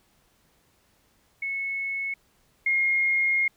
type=tone pair in turn; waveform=sine; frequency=2197 / 2141 Hz; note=C#7 / C7; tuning=-16 / +39 cents; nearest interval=unison; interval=45 cents; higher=first; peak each=-27 / -20 dBFS; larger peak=second; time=1.42-2.14 / 2.66-3.48 s; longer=second; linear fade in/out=5 ms; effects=pink hiss -65 dBFS RMS until 3.56 s